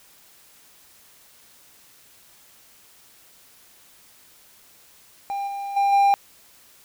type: tone with level steps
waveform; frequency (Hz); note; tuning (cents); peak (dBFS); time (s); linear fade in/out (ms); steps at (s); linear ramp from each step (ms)
triangle; 798; G5; +31; -23 / -26 / -15 / -12; 5.3-6.14; 0; 5.47 / 5.76 / 5.92; 10
effects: white hiss -53 dBFS RMS until 6.84 s